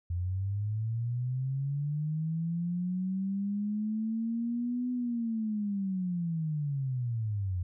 sine linear two-way sweep, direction up then down, 85.6 to 250.1 to 86.7 Hz, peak -29 dBFS, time 0.1-7.63 s, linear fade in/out 5 ms, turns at 4.91 s, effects none

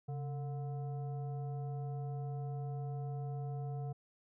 sine tone with frequency modulation, 136.8 Hz, C#3, 23 cents flat, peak -37 dBFS, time 0.08-3.93 s, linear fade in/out 10 ms, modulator 585 Hz, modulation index 0.48, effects none

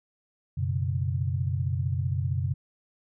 sine chord, F# suspended fourth, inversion none, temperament just, 92.5 / 123.33 / 138.75 Hz, F#2 / B2 / C#3, 0 / -2 / +2 cents, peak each -28 / -30 / -30 dBFS, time 0.57-2.54 s, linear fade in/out 10 ms, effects none

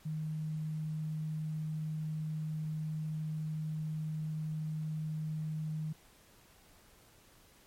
sine tone, 155.56 Hz, D#3, in tune, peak -34 dBFS, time 0.05-5.93 s, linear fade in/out 10 ms, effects pink hiss -62 dBFS RMS until 7.66 s + MP3 64 kbps

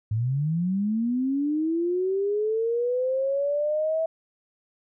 sine linear sweep, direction up, 103.83 to 653 Hz, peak -22 dBFS, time 0.11-4.06 s, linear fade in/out 5 ms, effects none

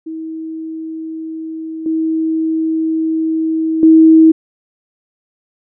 sine tone with level steps, 320.5 Hz, E4, 49 cents flat, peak -22 / -13 / -3 dBFS, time 0.06-4.32 s, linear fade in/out 10 ms, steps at 1.86 / 3.83 s, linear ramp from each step 2 ms, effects none

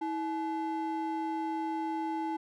triangle ring-modulated tone, 590 Hz, D5, 8 cents sharp, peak -26 dBFS, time 0.01-2.37 s, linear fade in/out 10 ms, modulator 267 Hz, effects none

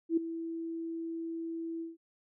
sine tone with ADSR envelope, 330 Hz, E4, 2 cents sharp, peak -22 dBFS, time 0.09-1.97 s, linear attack 81 ms, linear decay 7 ms, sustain -13 dB, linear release 160 ms, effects none

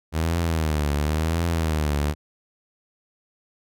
sawtooth tone with vibrato, 78.4 Hz, D#2, 14 cents sharp, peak -17 dBFS, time 0.12-2.15 s, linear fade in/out 50 ms, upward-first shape triangle, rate 0.94 Hz, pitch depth 150 cents each way, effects none

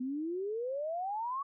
sine exponential sweep, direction up, 246.9 to 1139 Hz, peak -33 dBFS, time 0-1.43 s, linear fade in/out 10 ms, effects none

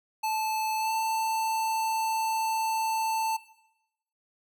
square tone with pitch glide, 873 to 887.7 Hz, A5 to A5, -14 to +15 cents, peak -27 dBFS, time 0.23-3.37 s, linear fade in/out 10 ms, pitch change +29 cents, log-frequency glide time 0.78-0.93 s, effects noise-tail reverb RT60 0.9 s tail -17 dB re dry

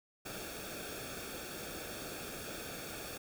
pink noise with comb filter, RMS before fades -44 dBFS, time 0.25-3.18 s, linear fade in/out 10 ms, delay 1 ms, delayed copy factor -0.7, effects none

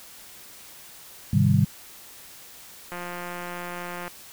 sine chord, Ab major seventh, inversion none, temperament equal with one note detuned, 103.83 / 130.81 / 153.78 / 196 Hz, Ab2 / C3 / Eb3 / G3, 0 / 0 / -20 / 0 cents, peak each -22 dBFS, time 1.33-1.65 s, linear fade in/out 5 ms
click train, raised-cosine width 0.5 ms, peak -20 dBFS, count 205, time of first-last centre 2.92-4.079 s, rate 176 Hz
effects white hiss -46 dBFS RMS until 4.32 s

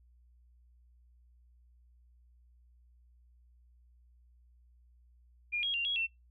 sine tone with pitch steps, 2416 / 3284 / 2776 / 3318 / 2695 Hz, D7 / G#7 / F7 / G#7 / E7, +48 / -20 / -11 / -2 / +38 cents, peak -30 dBFS, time 5.52-6.07 s, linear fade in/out 20 ms, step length 110 ms, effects noise-tail reverb RT60 0.2 s tail -25 dB re dry + added 60 Hz sine -60 dBFS peak until 6.3 s

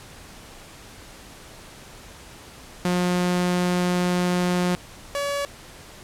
sawtooth tone pair in turn, 178.7 / 567.3 Hz, F3 / C#5, +40 / +40 cents, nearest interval octave + minor sixth, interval 2000 cents, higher second, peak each -16 / -20 dBFS, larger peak first, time 2.85-4.75 / 5.15-5.45 s, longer first, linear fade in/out 0 ms, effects pink hiss -44 dBFS RMS until 6.03 s + low-pass 11000 Hz 12 dB/octave

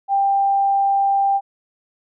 sine tone, 791 Hz, G5, 15 cents sharp, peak -14 dBFS, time 0.08-1.41 s, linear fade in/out 50 ms, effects none

